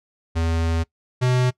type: tone pair in turn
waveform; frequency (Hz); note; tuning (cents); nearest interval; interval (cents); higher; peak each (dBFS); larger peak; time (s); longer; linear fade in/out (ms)
square; 82.41 / 126.01; E2 / B2; 0 / +35; perfect fifth; 735; second; -20 / -17; second; 0.35-0.84 / 1.21-1.51; first; 20
effects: noise-tail reverb RT60 0.1 s tail -21 dB re dry + low-pass 7000 Hz 12 dB/octave

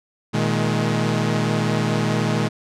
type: tone cluster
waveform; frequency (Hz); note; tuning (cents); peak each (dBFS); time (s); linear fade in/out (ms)
sawtooth; 118.9 / 157 / 211.1; A#2 / D#3 / G#3; +35 / +16 / +29; -19; 0.33-2.49; 20
effects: low-pass 7000 Hz 12 dB/octave

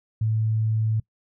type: tone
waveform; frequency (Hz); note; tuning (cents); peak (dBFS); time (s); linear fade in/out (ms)
sine; 110; A2; 0; -20; 0.21-1; 5
effects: noise-tail reverb RT60 0.1 s tail -23 dB re dry

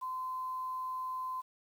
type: tone with quantisation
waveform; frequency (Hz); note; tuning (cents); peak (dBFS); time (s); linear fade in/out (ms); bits
sine; 1028; C6; -31; -35; 0.01-1.42; 20; 10
effects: none

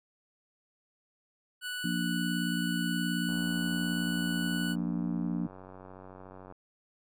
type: tone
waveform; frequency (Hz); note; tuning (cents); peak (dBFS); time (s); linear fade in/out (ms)
25% pulse; 1480; F#6; 0; -31; 1.61-4.76; 50
type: harmonic tone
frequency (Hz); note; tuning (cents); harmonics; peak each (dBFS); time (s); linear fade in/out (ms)
58.7; A#1; +13; 3 / 4 / 5; -32 / -34 / -36; 1.84-5.47; 5
type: click train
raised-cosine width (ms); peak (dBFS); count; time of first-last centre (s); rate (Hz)
1; -34; 304; 3.29-6.524; 93.7
effects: none

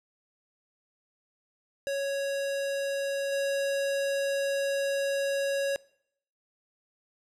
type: tone with level steps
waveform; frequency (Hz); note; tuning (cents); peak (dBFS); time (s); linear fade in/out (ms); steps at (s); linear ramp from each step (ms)
square; 554.4; C#5; 0; -29 / -27; 1.87-5.76; 0; 3.32; 5
effects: noise-tail reverb RT60 0.7 s tail -23 dB re dry + low-pass 11000 Hz 12 dB/octave

